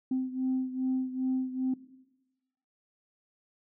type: beating tone pair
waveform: sine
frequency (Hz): 258.5 / 261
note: C4 / C4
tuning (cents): -21 / -4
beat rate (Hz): 2.5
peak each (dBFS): -29 / -32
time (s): 0.11-1.74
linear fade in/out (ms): 5
effects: noise-tail reverb RT60 1.0 s tail -17 dB re dry + tanh soft clip ceiling -22 dBFS